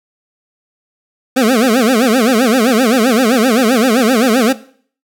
25% pulse tone with vibrato, 239 Hz, A#3, 43 cents sharp, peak -5 dBFS, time 1.36-4.53 s, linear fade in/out 10 ms, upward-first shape sine, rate 7.7 Hz, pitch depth 210 cents each way, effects noise-tail reverb RT60 0.5 s tail -17 dB re dry

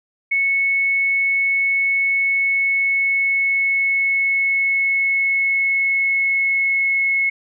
sine tone with pitch glide, 2204 to 2185 Hz, C#7 to C#7, -11 to -26 cents, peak -15 dBFS, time 0.31-7.3 s, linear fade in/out 10 ms, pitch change -15 cents, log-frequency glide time 2.14-7.12 s, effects none

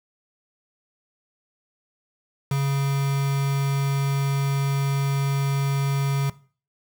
triangle tone with quantisation, 138.59 Hz, C#3, in tune, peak -18 dBFS, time 2.51-6.3 s, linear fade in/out 5 ms, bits 5, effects noise-tail reverb RT60 0.4 s tail -18 dB re dry

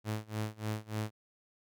sawtooth tone with tremolo, 107.8 Hz, A2, 35 cents flat, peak -28 dBFS, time 0.04-1.11 s, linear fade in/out 50 ms, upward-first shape sine, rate 3.4 Hz, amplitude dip 95%, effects none

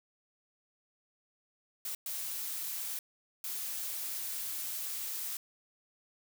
blue noise bursts at uneven times, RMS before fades -38 dBFS, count 3, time 1.85-1.95 / 2.06-2.99 / 3.44-5.37 s, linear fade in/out 2 ms, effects none

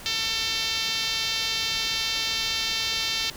5% pulse tone with band-pass filter, 447.5 Hz, A4, 29 cents sharp, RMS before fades -27 dBFS, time 0.06-3.3 s, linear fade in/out 0 ms, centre 4100 Hz, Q 1.3, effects pink hiss -42 dBFS RMS until 3.36 s

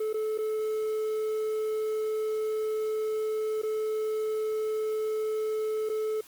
triangle tone with dropouts, 433.5 Hz, A4, 26 cents flat, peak -25 dBFS, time 0-6.21 s, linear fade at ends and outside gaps 5 ms, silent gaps 0.13-0.141 / 0.377-0.385 / 3.618-3.632 / 5.891-5.897 s, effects white hiss -53 dBFS RMS until 6.27 s + Opus 24 kbps

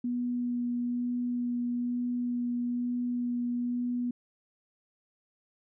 sine tone with vibrato, 243.2 Hz, B3, 26 cents flat, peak -28 dBFS, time 0.04-4.11 s, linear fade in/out 5 ms, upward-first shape sine, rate 1.1 Hz, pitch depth 9 cents each way, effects none

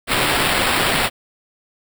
violet noise with sample-and-hold, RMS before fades -18 dBFS, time 0.07-1.1 s, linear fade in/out 50 ms, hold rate 6300 Hz, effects none

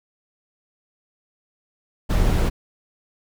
brown noise, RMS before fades -18 dBFS, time 2.09-2.5 s, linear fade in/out 20 ms, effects none

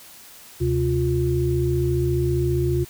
sine tone cluster, 74.9 / 129.7 / 352.7 Hz, D2 / C3 / F4, +35 / -15 / +17 cents, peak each -25 / -22 / -22 dBFS, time 0.6-2.85 s, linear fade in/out 20 ms, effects white hiss -45 dBFS RMS until 2.89 s

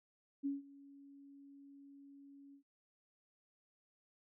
sine tone with ADSR envelope, 279.4 Hz, C#4, 14 cents sharp, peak -33 dBFS, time 0.43-2.63 s, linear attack 29 ms, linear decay 160 ms, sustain -22 dB, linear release 93 ms, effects noise-tail reverb RT60 0.3 s tail -21 dB re dry

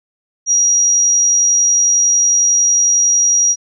sine tone with amplitude modulation, 5740 Hz, F8, 47 cents sharp, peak -8 dBFS, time 0.46-3.56 s, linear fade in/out 50 ms, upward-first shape sine, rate 91 Hz, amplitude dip 25%, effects none

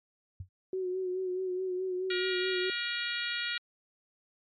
sine tone with exponential decay, 92.5 Hz, F#2, in tune, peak -34 dBFS, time 0.4-0.49 s, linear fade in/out 5 ms, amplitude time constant 19 ms
sine tone with vibrato, 370 Hz, F#4, in tune, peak -30 dBFS, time 0.73-2.7 s, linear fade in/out 2 ms, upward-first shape sine, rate 4.7 Hz, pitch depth 36 cents each way
harmonic tone, 475.7 Hz, A#4, 35 cents sharp, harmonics 3 / 4 / 5 / 6 / 7 / 8 / 9, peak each -37 / -38 / -39 / -40 / -40 / -41 / -42 dBFS, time 2.1-3.58 s, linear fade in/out 5 ms
effects MP3 48 kbps

